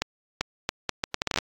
accelerating click train, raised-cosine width 0.2 ms, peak -7 dBFS, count 13, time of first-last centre 0.02-1.386 s, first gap 390 ms, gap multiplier 0.72, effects AAC 64 kbps

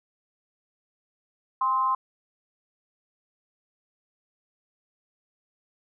sine tone with amplitude modulation, 1043 Hz, C6, 6 cents flat, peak -18 dBFS, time 1.61-1.95 s, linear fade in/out 5 ms, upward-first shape sine, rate 236 Hz, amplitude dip 65%, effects none

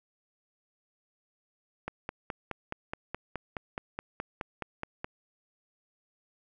click train, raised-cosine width 0.5 ms, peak -19 dBFS, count 16, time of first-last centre 1.88-5.045 s, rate 4.74 Hz, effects none

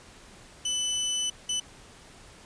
25% pulse tone bursts at uneven times, 3000 Hz, F#7, 23 cents sharp, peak -23 dBFS, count 2, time 0.65-1.3 / 1.49-1.6 s, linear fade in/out 5 ms, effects pink hiss -51 dBFS RMS until 2.45 s + resampled to 22050 Hz

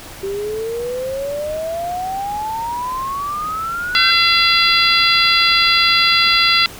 sine exponential sweep, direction up, 386.7 to 1568 Hz, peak -20 dBFS, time 0.23-4.11 s, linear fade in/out 5 ms
harmonic tone, 680 Hz, F5, 46 cents flat, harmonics 2 / 3 / 4 / 5 / 6 / 7, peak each -18 / -18 / -18 / -18 / -18 / -18 dBFS, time 3.95-6.66 s, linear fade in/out 0 ms
effects pink hiss -35 dBFS RMS until 6.79 s

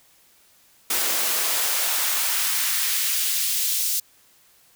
white noise with high-pass filter sweep, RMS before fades -23 dBFS, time 0.9-4 s, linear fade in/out 5 ms, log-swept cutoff 280 to 4700 Hz, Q 0.84, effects white hiss -57 dBFS RMS until 4.75 s

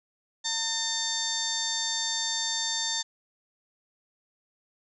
harmonic tone, 900 Hz, A5, 39 cents sharp, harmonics 1 / 2 / 4 / 5 / 6 / 7 / 8, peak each -40 / -38 / -31 / -34 / -39 / -35 / -35 dBFS, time 0.44-3.03 s, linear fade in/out 20 ms, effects none

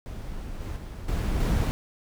brown noise with level steps, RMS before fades -36 / -33 / -37 / -26 / -23 dBFS, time 0.06-1.71 s, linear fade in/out 0 ms, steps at 0.6 / 0.76 / 1.08 / 1.4 s, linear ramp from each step 5 ms, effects none

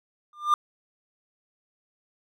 triangle tone with exponential growth, 1199 Hz, D6, 36 cents sharp, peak -12 dBFS, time 0.33-0.54 s, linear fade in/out 2 ms, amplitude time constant 45 ms, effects none

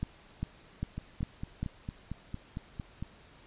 two click trains, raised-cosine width 5 ms, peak -24 / -20 dBFS, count 10 / 5, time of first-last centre 0.98-3.025 / 0.03-1.63 s, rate 4.4 / 2.5 Hz, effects pink hiss -57 dBFS RMS until 3.46 s + resampled to 8000 Hz

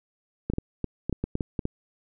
clicks, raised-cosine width 3 ms, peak -14 dBFS, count 11, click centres 0.5 / 0.536 / 0.584 / 0.843 / 1.096 / 1.127 / 1.24 / 1.354 / 1.408 / 1.592 / 1.654 s, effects none

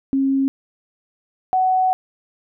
sine tone pair in turn, 270.7 / 746.9 Hz, C#4 / F#5, -41 / +16 cents, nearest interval octave + tritone, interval 1757 cents, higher second, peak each -15 / -14 dBFS, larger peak second, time 0.13-0.48 / 1.53-1.93 s, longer second, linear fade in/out 0 ms, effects none

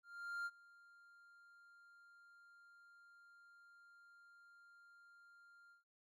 triangle tone with ADSR envelope, 1396.9 Hz, F6, in tune, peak -38 dBFS, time 0.03-5.84 s, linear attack 430 ms, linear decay 41 ms, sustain -23 dB, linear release 130 ms, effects none

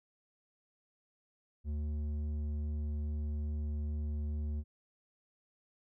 square tone with low-pass filter, 74.8 Hz, D2, 32 cents sharp, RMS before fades -36 dBFS, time 1.64-4.64 s, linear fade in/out 50 ms, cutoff 210 Hz, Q 0.71, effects none

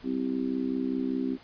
harmonic tone, 65.1 Hz, C2, 8 cents flat, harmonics 3 / 4 / 5 / 6, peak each -38 / -28 / -35 / -36 dBFS, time 0.03-1.38 s, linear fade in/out 50 ms, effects pink hiss -53 dBFS RMS until 1.43 s + resampled to 11025 Hz

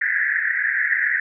pink band-pass noise, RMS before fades -21 dBFS, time 0.01-1.2 s, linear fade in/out 5 ms, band 1600 to 2000 Hz, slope 96 dB/octave, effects none

